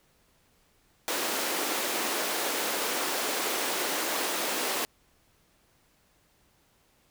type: high-pass noise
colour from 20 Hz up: pink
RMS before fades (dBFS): -30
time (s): 1.08-4.85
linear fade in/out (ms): 0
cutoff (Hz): 300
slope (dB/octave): 24
effects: pink hiss -66 dBFS RMS until 7.1 s